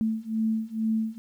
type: beating tone pair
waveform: sine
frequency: 220 / 222.2 Hz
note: A3 / A3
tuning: 0 / +17 cents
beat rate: 2.2 Hz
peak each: -28 / -27 dBFS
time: 0.01-1.18 s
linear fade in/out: 0 ms
effects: 10-bit